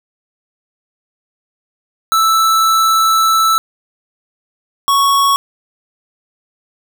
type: tone pair in turn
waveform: square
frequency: 1318.5 / 1111 Hz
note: E6 / C#6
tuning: 0 / +4 cents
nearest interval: minor third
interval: 296 cents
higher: first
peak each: -10 dBFS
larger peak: neither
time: 2.12-3.58 / 4.88-5.36 s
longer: first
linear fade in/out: 0 ms
effects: none